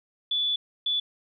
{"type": "tone bursts at uneven times", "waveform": "sine", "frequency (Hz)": 3457, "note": "A7", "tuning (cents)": -31, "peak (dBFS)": -23, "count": 2, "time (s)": [[0.31, 0.56], [0.86, 1]], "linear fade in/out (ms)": 5, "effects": []}